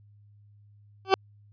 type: tone with exponential growth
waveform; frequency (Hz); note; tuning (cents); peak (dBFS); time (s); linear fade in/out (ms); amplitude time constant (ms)
20% pulse; 383.9; G4; -36; -8; 1.05-1.14; 0; 18
effects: added 103 Hz sine -53 dBFS peak until 1.52 s + resampled to 11025 Hz